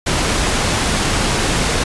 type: low-pass noise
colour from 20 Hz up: pink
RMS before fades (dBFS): -17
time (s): 0.06-1.84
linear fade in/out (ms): 10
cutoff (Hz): 9900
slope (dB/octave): 12
effects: resampled to 24000 Hz